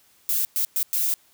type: noise bursts at uneven times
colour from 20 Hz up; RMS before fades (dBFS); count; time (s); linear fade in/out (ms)
violet; -23; 4; 0.29-0.45 / 0.56-0.65 / 0.76-0.83 / 0.93-1.14; 0
effects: white hiss -59 dBFS RMS until 1.33 s